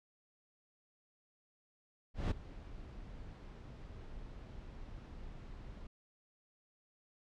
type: noise with ADSR envelope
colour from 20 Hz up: brown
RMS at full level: -31 dBFS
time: 2.14-5.87 s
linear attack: 170 ms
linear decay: 12 ms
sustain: -18 dB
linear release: 4 ms
effects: low-pass 5000 Hz 12 dB/octave